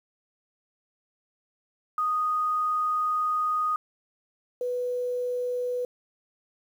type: tone pair in turn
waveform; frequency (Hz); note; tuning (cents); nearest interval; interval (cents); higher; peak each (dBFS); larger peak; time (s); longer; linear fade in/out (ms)
sine; 1241 / 494.2; D#6 / B4; -5 / +1; octave + major third; 1594; first; -23 / -26; first; 1.98-3.76 / 4.61-5.85; first; 2
effects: 9-bit